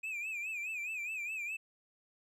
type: tone with vibrato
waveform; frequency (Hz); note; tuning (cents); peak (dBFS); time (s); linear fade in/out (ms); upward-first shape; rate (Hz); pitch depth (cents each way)
triangle; 2489; D#7; 0; -35; 0.03-1.57; 10; sine; 4.8; 110
effects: none